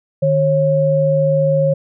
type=tone pair together; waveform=sine; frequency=152.4 / 545 Hz; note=D#3 / C#5; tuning=-36 / -29 cents; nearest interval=octave + minor seventh; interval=2207 cents; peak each=-16 / -13 dBFS; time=0.22-1.74 s; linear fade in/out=10 ms; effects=none